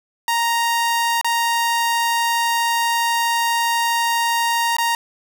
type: tone with dropouts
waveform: sawtooth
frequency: 932.3 Hz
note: A#5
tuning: in tune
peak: -13 dBFS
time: 0.28-4.95 s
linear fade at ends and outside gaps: 1 ms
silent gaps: 1.213-1.245 / 4.767-4.784 s
effects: none